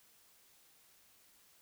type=silence; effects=white hiss -66 dBFS RMS until 1.61 s